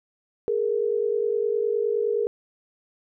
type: tone pair together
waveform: sine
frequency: 416.5 / 466.2 Hz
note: G#4 / A#4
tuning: +5 / 0 cents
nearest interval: major second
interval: 195 cents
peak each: -24 dBFS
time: 0.48-2.27 s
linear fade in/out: 0 ms
effects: none

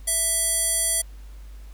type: tone with band-pass filter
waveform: square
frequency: 660 Hz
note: E5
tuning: 2 cents sharp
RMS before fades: -23 dBFS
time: 0.07-1.02 s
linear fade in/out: 10 ms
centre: 10000 Hz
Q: 3.5
effects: added 50 Hz sine -38 dBFS peak until 1.73 s + pink hiss -56 dBFS RMS until 1.73 s

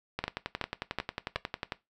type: two click trains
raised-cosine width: 0.3 ms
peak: -16 / -14 dBFS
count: 18 / 4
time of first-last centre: 0.19-1.722 / 0.24-1.359 s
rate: 11.1 / 2.68 Hz
effects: noise-tail reverb RT60 0.2 s tail -18 dB re dry

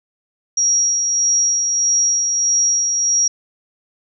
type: tone with tremolo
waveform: sine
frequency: 5670 Hz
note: F8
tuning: 25 cents sharp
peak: -12 dBFS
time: 0.57-3.28 s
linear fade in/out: 5 ms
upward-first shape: sine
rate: 1.6 Hz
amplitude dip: 35%
effects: none

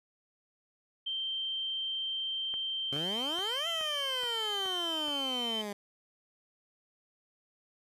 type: tone with pitch glide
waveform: sine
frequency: 3136 to 3095 Hz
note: G7 to G7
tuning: 0 to -23 cents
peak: -32 dBFS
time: 1.06-5.62 s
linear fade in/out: 10 ms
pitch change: -23 cents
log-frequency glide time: 2.66-5.17 s
type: click train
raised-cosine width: 0.5 ms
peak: -31 dBFS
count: 7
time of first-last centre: 2.54-5.082 s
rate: 2.36 Hz
type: exponential two-way sweep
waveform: 15% pulse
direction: up then down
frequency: 133.6 to 683 to 200.1 Hz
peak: -30 dBFS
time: 2.92-5.73 s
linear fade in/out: 5 ms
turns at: 3.68 s
effects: resampled to 32000 Hz

